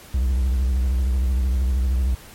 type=tone with vibrato; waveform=triangle; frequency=64 Hz; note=C2; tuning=38 cents flat; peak=-15 dBFS; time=0.14-2.15 s; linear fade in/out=5 ms; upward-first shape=triangle; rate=13 Hz; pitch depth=140 cents each way; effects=pink hiss -44 dBFS RMS until 2.34 s + MP3 64 kbps